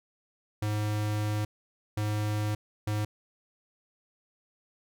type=tone bursts at uneven times; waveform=square; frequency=105.6 Hz; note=G#2; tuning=29 cents sharp; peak=-28 dBFS; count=3; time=0.62-1.45 / 1.97-2.55 / 2.87-3.05 s; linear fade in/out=5 ms; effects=none